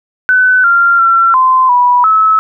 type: tone with pitch steps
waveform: sine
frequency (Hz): 1506 / 1387 / 1356 / 1033 / 980 / 1297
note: F#6 / F6 / E6 / C6 / B5 / E6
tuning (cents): +30 / -12 / +49 / -22 / -14 / -28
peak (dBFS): -5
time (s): 0.29-2.39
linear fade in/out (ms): 0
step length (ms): 350
effects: none